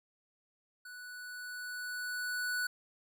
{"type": "tone with level ramp", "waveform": "square", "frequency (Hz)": 1480, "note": "F#6", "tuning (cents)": 0, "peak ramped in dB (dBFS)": [-47, -32], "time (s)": [0.85, 2.67], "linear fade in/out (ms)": 5, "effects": []}